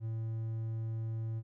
triangle tone, 112.5 Hz, A2, 39 cents sharp, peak -32 dBFS, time 0-1.43 s, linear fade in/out 50 ms, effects none

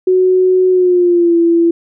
sine tone with pitch glide, 370 to 337.3 Hz, F#4 to E4, 0 to +40 cents, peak -7 dBFS, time 0.07-1.71 s, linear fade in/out 5 ms, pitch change -160 cents, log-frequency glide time 0.7-1.37 s, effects none

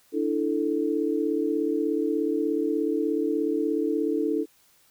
sine chord, D suspended second, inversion none, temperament just, 293.7 / 330.4 / 440.5 Hz, D4 / E4 / A4, 0 / +4 / +2 cents, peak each -27 dBFS, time 0.12-4.46 s, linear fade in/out 50 ms, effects white hiss -61 dBFS RMS until 4.9 s

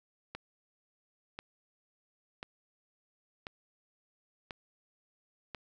click train, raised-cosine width 0.3 ms, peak -24 dBFS, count 6, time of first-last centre 0.35-5.548 s, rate 0.962 Hz, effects none

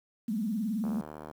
sine tone with vibrato, 215.1 Hz, A3, 39 cents flat, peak -28 dBFS, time 0.28-1.01 s, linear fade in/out 5 ms, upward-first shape sine, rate 19 Hz, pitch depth 170 cents each way
click train, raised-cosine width 1 ms, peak -28 dBFS, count 37, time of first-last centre 0.84-1.312 s, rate 76.3 Hz
effects high-pass 100 Hz 12 dB/octave + 9-bit

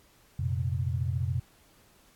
sine chord, F suspended fourth, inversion none, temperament equal with one note detuned, 89.61 / 116.54 / 130.81 Hz, F2 / Bb2 / C3, +45 / 0 / 0 cents, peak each -30 / -33 / -31 dBFS, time 0.39-1.4 s, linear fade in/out 5 ms, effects pink hiss -61 dBFS RMS until 2.15 s + AAC 64 kbps

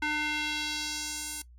square tone with band-pass filter sweep, 301.4 Hz, D4, 45 cents sharp, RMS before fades -33 dBFS, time 0.02-1.42 s, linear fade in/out 5 ms, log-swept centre 1800 to 10000 Hz, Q 1.4, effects noise-tail reverb RT60 0.1 s tail -19 dB re dry + added 60 Hz sine -50 dBFS peak until 1.58 s

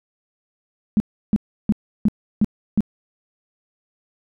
sine tone bursts, 210.9 Hz, G#3, 27 cents sharp, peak -12 dBFS, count 6, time 0.97-2.806 s, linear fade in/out 0 ms, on 31 ms, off 330 ms, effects none

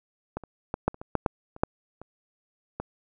clicks, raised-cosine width 1 ms, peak -17 / -28 / -14 / -8 / -29 / -24 / -9 / -8 / -29 / -7 / -27 / -17 dBFS, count 12, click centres 0.37 / 0.437 / 0.741 / 0.88 / 0.944 / 1.015 / 1.153 / 1.262 / 1.564 / 1.635 / 2.016 / 2.8 s, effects none

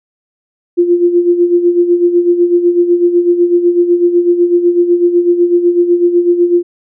sine tone with tremolo, 349.2 Hz, F4, in tune, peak -4 dBFS, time 0.77-6.63 s, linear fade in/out 20 ms, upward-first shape sine, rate 8 Hz, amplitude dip 65%, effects none

